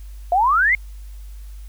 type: exponential sweep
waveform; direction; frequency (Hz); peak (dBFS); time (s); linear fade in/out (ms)
sine; up; 679 to 2188; -13; 0.32-0.75; 2
effects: added 50 Hz sine -33 dBFS peak until 1.68 s + white hiss -54 dBFS RMS until 1.68 s